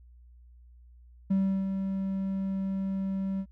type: tone with ADSR envelope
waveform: triangle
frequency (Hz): 193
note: G3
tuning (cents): -27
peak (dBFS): -19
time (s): 1.3-3.46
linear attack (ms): 12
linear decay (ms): 340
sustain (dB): -7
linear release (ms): 64
effects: tanh soft clip ceiling -16 dBFS + added 60 Hz sine -51 dBFS peak until 3.51 s

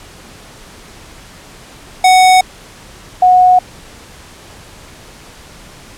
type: tone pair in turn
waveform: square / sine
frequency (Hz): 743 / 731.5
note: F#5 / F#5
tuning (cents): +7 / -20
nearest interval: unison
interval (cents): 27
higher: first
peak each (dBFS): -5 / -4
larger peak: second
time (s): 2.04-2.41 / 3.22-3.59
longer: neither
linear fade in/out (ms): 5
effects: pink hiss -37 dBFS RMS until 5.97 s + low-pass 10000 Hz 12 dB/octave

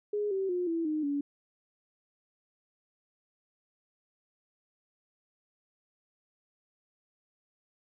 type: tone with pitch steps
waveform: sine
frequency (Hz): 415.3 / 385.3 / 357.4 / 331.5 / 307.5 / 285.3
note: G#4 / G4 / F4 / E4 / D#4 / C#4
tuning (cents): 0 / -30 / +40 / +10 / -20 / +50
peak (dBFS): -28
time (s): 0.13-1.21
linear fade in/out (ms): 5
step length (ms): 180
effects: none

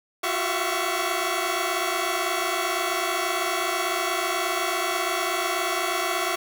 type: tone cluster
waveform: 15% pulse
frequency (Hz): 349.6 / 377.9 / 655 / 681 / 1118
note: F4 / F#4 / E5 / F5 / C#6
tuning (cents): +2 / +37 / -11 / -44 / +14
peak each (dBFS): -24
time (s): 0.23-6.36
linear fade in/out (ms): 10
effects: 7-bit

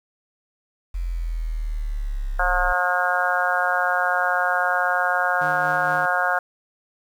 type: linear sweep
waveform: sine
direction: down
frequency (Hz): 44 to 30.87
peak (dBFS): -23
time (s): 0.94-2.73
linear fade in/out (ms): 10
type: harmonic tone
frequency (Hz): 179.6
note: F3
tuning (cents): +49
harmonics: 3 / 4 / 5 / 6 / 7 / 8 / 9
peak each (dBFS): -29 / -24 / -29 / -29 / -29 / -23 / -26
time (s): 2.39-6.39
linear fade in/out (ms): 5
type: tone with tremolo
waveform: sawtooth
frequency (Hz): 153.8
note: D#3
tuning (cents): -20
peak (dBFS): -28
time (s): 5.41-6.06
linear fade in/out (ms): 5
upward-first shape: sine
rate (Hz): 4.4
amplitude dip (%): 35
effects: 8-bit

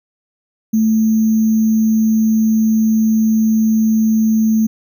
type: tone with sample-and-hold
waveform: sine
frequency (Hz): 220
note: A3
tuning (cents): 0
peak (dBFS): -10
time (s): 0.73-4.67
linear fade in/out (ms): 10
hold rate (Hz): 6300
effects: none

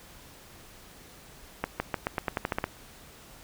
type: accelerating click train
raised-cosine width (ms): 0.5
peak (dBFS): -12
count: 11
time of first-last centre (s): 1.64-2.641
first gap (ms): 160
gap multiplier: 0.89
effects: pink hiss -51 dBFS RMS until 3.43 s

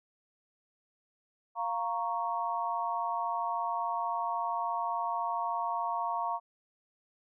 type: chord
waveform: sine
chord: Bb minor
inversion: second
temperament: equal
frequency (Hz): 698.5 / 932.3 / 1108.7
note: F5 / Bb5 / Db6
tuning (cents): 0 / 0 / 0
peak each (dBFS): -35 / -33 / -35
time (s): 1.55-6.4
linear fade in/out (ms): 50
effects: none

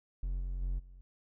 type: tone with level steps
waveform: triangle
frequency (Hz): 44.9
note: F1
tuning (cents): +49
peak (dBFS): -30 / -32 / -29 / -48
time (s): 0.23-1.01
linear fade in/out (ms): 0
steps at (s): 0.39 / 0.61 / 0.78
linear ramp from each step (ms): 20
effects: none

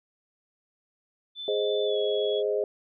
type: tone with pitch glide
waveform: sine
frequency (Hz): 3520 to 3351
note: A7 to G#7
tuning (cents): 0 to +15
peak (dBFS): -34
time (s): 1.35-2.43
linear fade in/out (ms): 50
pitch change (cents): -85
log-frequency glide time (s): 1.84-1.97
type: chord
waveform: sine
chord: Ab major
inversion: none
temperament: equal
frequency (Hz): 415.3 / 523.3 / 622.3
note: Ab4 / C5 / Eb5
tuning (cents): 0 / 0 / 0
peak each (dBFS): -26 / -30 / -30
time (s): 1.48-2.64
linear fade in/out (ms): 2
effects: none

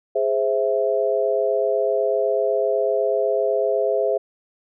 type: chord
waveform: sine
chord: Ab augmented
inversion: none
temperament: equal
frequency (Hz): 415.3 / 523.3 / 659.3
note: Ab4 / C5 / E5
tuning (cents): 0 / 0 / 0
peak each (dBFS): -22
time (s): 0.15-4.18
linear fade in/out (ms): 10
effects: none

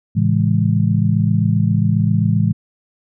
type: chord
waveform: sine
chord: A major seventh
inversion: none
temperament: just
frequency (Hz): 110 / 137.5 / 165 / 206.2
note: A2 / C#3 / E3 / G#3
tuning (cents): 0 / -14 / +2 / -12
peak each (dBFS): -16 / -22 / -17 / -19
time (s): 0.15-2.53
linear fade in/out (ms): 20
effects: none

